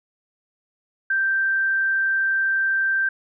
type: tone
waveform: sine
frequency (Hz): 1568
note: G6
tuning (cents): 0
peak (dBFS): -18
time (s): 1.1-3.09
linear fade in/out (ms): 5
effects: none